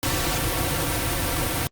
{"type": "noise with comb filter", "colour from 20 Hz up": "pink", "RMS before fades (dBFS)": -24, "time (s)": [0.03, 1.67], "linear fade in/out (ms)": 0, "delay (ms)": 4.8, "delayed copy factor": -0.85, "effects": ["Opus 48 kbps"]}